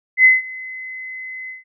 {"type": "tone with ADSR envelope", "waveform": "sine", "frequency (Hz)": 2038, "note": "C7", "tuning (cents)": -46, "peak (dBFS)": -5, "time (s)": [0.17, 1.64], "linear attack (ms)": 76, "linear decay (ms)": 170, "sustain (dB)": -23, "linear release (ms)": 150, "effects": []}